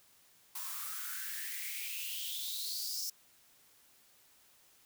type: noise with high-pass filter sweep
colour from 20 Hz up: blue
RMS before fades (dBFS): -40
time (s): 0.55-3.1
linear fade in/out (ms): 5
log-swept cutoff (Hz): 990 to 5600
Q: 7
effects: white hiss -65 dBFS RMS until 4.85 s